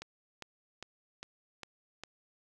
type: click train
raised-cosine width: 0.2 ms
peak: -25 dBFS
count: 6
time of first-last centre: 0.02-2.036 s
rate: 2.48 Hz
effects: none